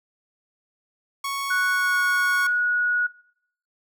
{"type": "tone", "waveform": "sawtooth", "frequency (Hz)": 1108.7, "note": "C#6", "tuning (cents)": 0, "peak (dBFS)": -22, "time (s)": [1.24, 2.47], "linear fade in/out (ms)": 5}
{"type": "tone with pitch glide", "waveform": "sine", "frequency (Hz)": [1476, 1457.4], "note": ["F#6", "F#6"], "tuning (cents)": [-5, -27], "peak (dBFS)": -20, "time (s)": [1.5, 3.07], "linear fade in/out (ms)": 10, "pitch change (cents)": -22, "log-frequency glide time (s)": [1.72, 1.98]}
{"effects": ["noise-tail reverb RT60 0.7 s tail -21 dB re dry"]}